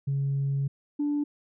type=tone pair in turn; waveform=sine; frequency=138.59 / 292.1 Hz; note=C#3 / D4; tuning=0 / -9 cents; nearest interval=octave + minor second; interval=1291 cents; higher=second; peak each=-23 dBFS; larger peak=neither; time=0.07-0.68 / 0.99-1.24 s; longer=first; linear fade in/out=10 ms; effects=tanh soft clip ceiling -21 dBFS